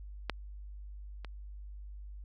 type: clicks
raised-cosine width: 0.3 ms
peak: -15 / -28 dBFS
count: 2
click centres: 0.297 / 1.247 s
effects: added 50 Hz sine -43 dBFS peak until 2.24 s + AAC 64 kbps